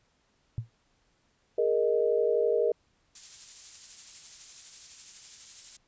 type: tone with exponential decay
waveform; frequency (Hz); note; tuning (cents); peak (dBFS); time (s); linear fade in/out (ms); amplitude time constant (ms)
sine; 115.2; A#2; -20; -25; 0.58-0.7; 0; 24
type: chord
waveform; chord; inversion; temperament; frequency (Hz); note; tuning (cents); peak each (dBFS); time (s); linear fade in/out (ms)
sine; Ab suspended second; none; just; 415.3 / 467.2 / 623; Ab4 / Bb4 / Eb5; 0 / +4 / +2; -28 / -25 / -30; 1.58-2.72; 5
type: noise with tremolo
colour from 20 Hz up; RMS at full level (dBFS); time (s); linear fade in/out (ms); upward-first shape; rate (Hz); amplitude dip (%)
violet; -37; 3.15-5.77; 5; sine; 12; 30
effects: pink hiss -70 dBFS RMS until 5.87 s + resampled to 16000 Hz